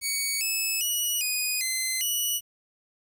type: tone with pitch steps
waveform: 10% pulse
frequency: 2242 / 2600 / 2923 / 2479 / 2060 / 2941 Hz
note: C#7 / E7 / F#7 / D#7 / C7 / F#7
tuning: +19 / -24 / -22 / -7 / -28 / -11 cents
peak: -17 dBFS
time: 0.01-2.41 s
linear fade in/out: 50 ms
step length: 400 ms
effects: 9-bit